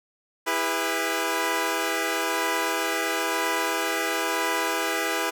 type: chord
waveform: 10% pulse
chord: E major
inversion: none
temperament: equal with one note detuned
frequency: 329.6 / 405.1 / 493.9 Hz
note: E4 / G#4 / B4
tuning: 0 / -43 / 0 cents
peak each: -20 dBFS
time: 0.46-5.31 s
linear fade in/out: 20 ms
effects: none